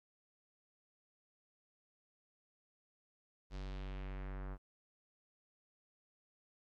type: tone with low-pass filter sweep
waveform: square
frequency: 47.76 Hz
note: G1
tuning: 44 cents flat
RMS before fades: -44 dBFS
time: 3.5-4.58 s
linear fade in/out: 50 ms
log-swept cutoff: 5200 to 1300 Hz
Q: 1.6
effects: 13-bit